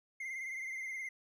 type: tone with vibrato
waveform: triangle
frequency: 2093 Hz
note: C7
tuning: in tune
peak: -37 dBFS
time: 0.2-1.09 s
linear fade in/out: 5 ms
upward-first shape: triangle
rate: 19 Hz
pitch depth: 62 cents each way
effects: none